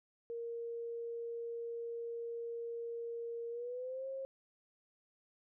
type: tone with pitch glide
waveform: sine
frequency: 466.5 to 535.9 Hz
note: A#4 to C5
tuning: +1 to +41 cents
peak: -39 dBFS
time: 0.3-4.25 s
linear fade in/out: 0 ms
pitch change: +240 cents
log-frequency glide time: 3.5-4.07 s
effects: none